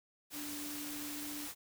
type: tone in noise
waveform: sine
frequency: 293.7 Hz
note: D4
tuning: in tune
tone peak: -44 dBFS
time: 0.32-1.49 s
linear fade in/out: 50 ms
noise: white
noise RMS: -44 dBFS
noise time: 0.3-1.55 s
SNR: -3 dB
effects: none